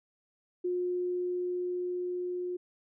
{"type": "tone with level ramp", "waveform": "sine", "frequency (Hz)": 358.5, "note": "F4", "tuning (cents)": 45, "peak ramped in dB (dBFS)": [-28, -32], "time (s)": [0.64, 2.57], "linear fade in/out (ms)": 10, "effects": []}